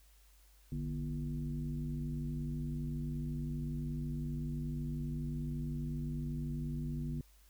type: tone with frequency modulation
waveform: sine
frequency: 150.7 Hz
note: D3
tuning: 45 cents sharp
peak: -35 dBFS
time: 0.72-7.21 s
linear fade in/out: 2 ms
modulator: 92 Hz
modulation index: 1.1
effects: added 50 Hz sine -61 dBFS peak until 7.49 s + white hiss -68 dBFS RMS until 7.49 s